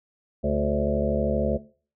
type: harmonic tone with a mistuned harmonic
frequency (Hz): 72.6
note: D2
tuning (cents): -19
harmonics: 1 / 2 / 3 / 5 / 6 / 7 / 8 / 9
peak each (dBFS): -29 / -31 / -27 / -33 / -32 / -29 / -30 / -31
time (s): 0.43-1.58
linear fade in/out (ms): 20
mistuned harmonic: 7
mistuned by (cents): +46
effects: noise-tail reverb RT60 0.4 s tail -18 dB re dry